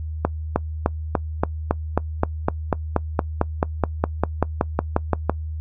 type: accelerating click train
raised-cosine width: 1 ms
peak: -3 dBFS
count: 23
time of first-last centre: 0.25-5.296 s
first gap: 310 ms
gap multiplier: 0.97
effects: noise-tail reverb RT60 0.1 s tail -22 dB re dry + added 78 Hz sine -26 dBFS peak until 5.6 s